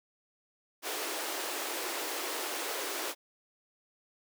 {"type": "high-pass noise", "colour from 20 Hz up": "pink", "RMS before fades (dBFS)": -36, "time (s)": [0.82, 3.15], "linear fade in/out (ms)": 50, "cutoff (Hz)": 310, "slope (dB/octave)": 48, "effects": []}